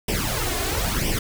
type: noise with flanger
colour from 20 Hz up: pink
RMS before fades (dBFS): -24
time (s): 0.08-1.19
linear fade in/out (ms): 5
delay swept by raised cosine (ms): 0.36 to 2.86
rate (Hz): 1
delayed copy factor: +0.75
effects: none